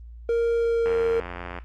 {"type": "tone with pitch glide", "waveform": "triangle", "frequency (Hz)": [465.8, 459.7], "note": ["A#4", "A#4"], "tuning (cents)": [-1, -24], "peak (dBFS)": -18, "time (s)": [0.29, 1.2], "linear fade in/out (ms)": 2, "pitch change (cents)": -23, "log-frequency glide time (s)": [0.55, 1.08]}
{"type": "click train", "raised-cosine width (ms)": 0.5, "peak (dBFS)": -19, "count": 65, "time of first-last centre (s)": [0.86, 1.587], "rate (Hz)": 88}
{"effects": ["added 58 Hz sine -39 dBFS peak until 1.64 s", "Opus 32 kbps"]}